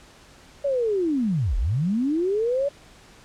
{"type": "linear two-way sweep", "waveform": "sine", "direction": "down then up", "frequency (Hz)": [578, 35.35, 578], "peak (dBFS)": -20, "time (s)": [0.64, 2.69], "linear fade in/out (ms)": 10, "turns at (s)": 1.57, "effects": ["pink hiss -50 dBFS RMS until 3.24 s", "low-pass 8000 Hz 12 dB/octave"]}